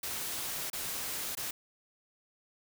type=noise with dropouts; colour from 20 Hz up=white; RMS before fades=-37 dBFS; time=0.03-1.51 s; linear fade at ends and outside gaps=5 ms; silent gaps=0.701-0.73 / 1.352-1.371 s; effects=none